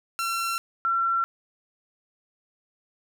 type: tone pair in turn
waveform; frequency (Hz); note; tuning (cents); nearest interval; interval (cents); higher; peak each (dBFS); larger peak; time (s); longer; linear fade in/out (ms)
sawtooth / sine; 1357 / 1357; E6 / E6; +50 / +50; unison; 0; neither; -22 / -21; second; 0.19-0.58 / 0.85-1.24; neither; 0
effects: none